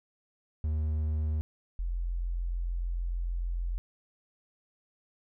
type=tone pair in turn; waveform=triangle / sine; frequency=77.1 / 43.35 Hz; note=D#2 / F1; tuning=-15 / -12 cents; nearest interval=minor seventh; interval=997 cents; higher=first; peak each=-25 / -29 dBFS; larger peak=first; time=0.64-1.41 / 1.79-3.78 s; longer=second; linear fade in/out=0 ms; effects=none